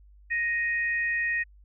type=tone pair together; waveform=sine; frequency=1869.1 / 2489 Hz; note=A#6 / D#7; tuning=+4 / 0 cents; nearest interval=perfect fourth; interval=496 cents; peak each=-25 / -33 dBFS; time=0.3-1.44 s; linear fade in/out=20 ms; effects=added 50 Hz sine -51 dBFS peak until 1.64 s